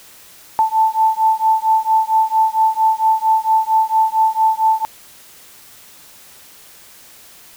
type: beating tone pair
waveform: sine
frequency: 880 / 884.4 Hz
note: A5 / A5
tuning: 0 / +9 cents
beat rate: 4.4 Hz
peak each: -15 dBFS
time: 0.59-4.85 s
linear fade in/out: 0 ms
effects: white hiss -43 dBFS RMS until 7.56 s